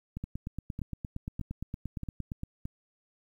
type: two click trains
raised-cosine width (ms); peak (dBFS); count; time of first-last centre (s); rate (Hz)
5; -23 / -24; 20 / 5; 0.24-2.434 / 0.17-2.654; 8.66 / 1.61
effects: 10-bit